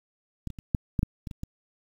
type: clicks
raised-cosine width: 5 ms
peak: -20 / -26 / -28 / -10 / -12 / -10 / -23 / -26 / -21 dBFS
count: 9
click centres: 0.473 / 0.503 / 0.588 / 0.748 / 0.992 / 1.031 / 1.272 / 1.312 / 1.434 s
effects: 8-bit

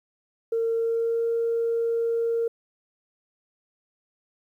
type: tone with pitch glide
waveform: sine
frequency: 456.9 to 462.2 Hz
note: A#4 to A#4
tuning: -35 to -15 cents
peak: -21 dBFS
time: 0.52-2.48 s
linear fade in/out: 5 ms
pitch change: +20 cents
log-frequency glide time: 0.73-1.25 s
effects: tanh soft clip ceiling -17 dBFS + 10-bit

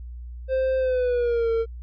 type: tone with pitch glide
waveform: triangle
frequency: 523.3 to 455.6 Hz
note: C5 to A#4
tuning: 0 to -40 cents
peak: -18 dBFS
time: 0.48-1.66 s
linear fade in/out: 50 ms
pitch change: -240 cents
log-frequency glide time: 0.78-1.51 s
effects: added 60 Hz sine -34 dBFS peak until 1.82 s + resampled to 11025 Hz

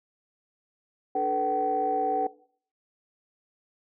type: tone cluster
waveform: sine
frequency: 293.6 / 434.3 / 490.9 / 761 Hz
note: D4 / A4 / B4 / F#5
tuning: 0 / -23 / -10 / +48 cents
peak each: -34 / -31 / -32 / -25 dBFS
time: 1.15-2.27 s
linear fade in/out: 5 ms
effects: noise-tail reverb RT60 0.5 s tail -19 dB re dry + tanh soft clip ceiling -15 dBFS

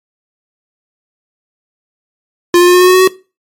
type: tone with pitch steps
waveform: square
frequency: 350 / 353.5 / 356.9 / 360.5 / 364 / 367.6 / 371.2 / 374.9 Hz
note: F4 / F4 / F4 / F#4 / F#4 / F#4 / F#4 / F#4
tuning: +4 / +21 / +38 / -45 / -28 / -11 / +6 / +23 cents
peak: -4 dBFS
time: 2.54-3.076 s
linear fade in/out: 2 ms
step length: 67 ms
effects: noise-tail reverb RT60 0.3 s tail -19 dB re dry + MP3 64 kbps

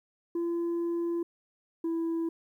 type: tone pair in turn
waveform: sine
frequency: 340.4 / 330.7 Hz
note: F4 / E4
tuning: -44 / +6 cents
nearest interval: minor second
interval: 50 cents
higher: first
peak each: -25 dBFS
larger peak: neither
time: 0.35-1.23 / 1.84-2.29 s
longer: first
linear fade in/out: 5 ms
effects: tanh soft clip ceiling -27 dBFS + 11-bit

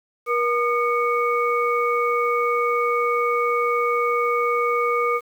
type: tone cluster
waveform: sine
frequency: 477.5 / 1217 / 2229 Hz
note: A#4 / D#6 / C#7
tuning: +42 / -39 / +9 cents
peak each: -22 / -21 / -27 dBFS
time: 0.26-5.21 s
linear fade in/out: 50 ms
effects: 8-bit

